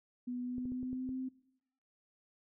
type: tone with pitch glide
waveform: sine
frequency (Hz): 246.9 to 259.6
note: B3 to C4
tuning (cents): 0 to -13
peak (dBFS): -36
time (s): 0.27-1.29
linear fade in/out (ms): 10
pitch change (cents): +87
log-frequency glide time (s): 0.41-1.16
type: clicks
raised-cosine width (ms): 3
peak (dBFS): -35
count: 6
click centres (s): 0.582 / 0.655 / 0.72 / 0.83 / 0.93 / 1.091
effects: noise-tail reverb RT60 0.8 s tail -21 dB re dry